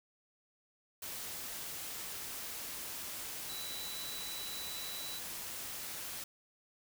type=tone in noise; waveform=sine; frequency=3951 Hz; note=B7; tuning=in tune; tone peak=-44 dBFS; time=3.49-5.19 s; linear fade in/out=5 ms; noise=white; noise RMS=-43 dBFS; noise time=1.02-6.24 s; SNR=-4 dB; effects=none